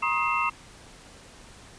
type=tone cluster; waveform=sine; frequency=952 / 1072 / 1257 / 2107 / 2690 Hz; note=A#5 / C6 / D#6 / C7 / E7; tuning=+36 / +42 / +17 / +12 / +34 cents; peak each=-30 / -29 / -28 / -34 / -28 dBFS; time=0.02-0.5 s; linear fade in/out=10 ms; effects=pink hiss -49 dBFS RMS until 1.78 s + resampled to 22050 Hz